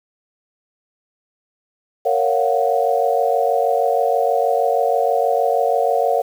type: chord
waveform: sine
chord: Gb major seventh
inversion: first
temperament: just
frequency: 462.5 / 555 / 693.7 / 740 Hz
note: Bb4 / Db5 / F5 / Gb5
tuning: -14 / +2 / -12 / 0 cents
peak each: -20 dBFS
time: 2.05-6.22 s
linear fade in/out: 10 ms
effects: 7-bit